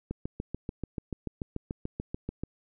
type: click train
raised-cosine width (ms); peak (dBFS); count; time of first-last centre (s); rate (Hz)
3; -20; 17; 0.11-2.436; 6.88
effects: none